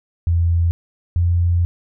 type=tone pair in turn; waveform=sine; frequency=84.8 / 86.68 Hz; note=E2 / F2; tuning=+50 / -12 cents; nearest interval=unison; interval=38 cents; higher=second; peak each=-13 dBFS; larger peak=neither; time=0.27-0.71 / 1.16-1.65 s; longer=second; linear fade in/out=0 ms; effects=none